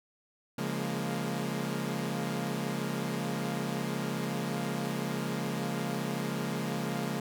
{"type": "chord", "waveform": "sawtooth", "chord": "Bb minor seventh", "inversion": "first", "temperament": "equal with one note detuned", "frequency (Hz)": [140.61, 174.61, 207.7, 233.1], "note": ["Db3", "F3", "Ab3", "Bb3"], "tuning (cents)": [25, 0, 0, 0], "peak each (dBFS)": -33, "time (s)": [0.58, 7.2], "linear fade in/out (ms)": 5, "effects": []}